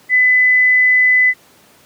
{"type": "tone", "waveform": "sine", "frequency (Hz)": 2006, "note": "B6", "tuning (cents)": 26, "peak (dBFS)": -8, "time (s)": [0.09, 1.34], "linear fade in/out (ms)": 50, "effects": ["pink hiss -48 dBFS RMS until 1.85 s", "high-pass 150 Hz 12 dB/octave"]}